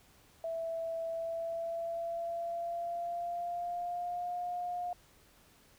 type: tone with pitch glide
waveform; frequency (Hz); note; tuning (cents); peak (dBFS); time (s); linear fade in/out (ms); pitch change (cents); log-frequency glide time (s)
sine; 659.3 to 710.7; E5 to F5; 0 to +30; -34; 0.44-4.93; 2; +130; 1.06-4.34
effects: pink hiss -63 dBFS RMS until 5.78 s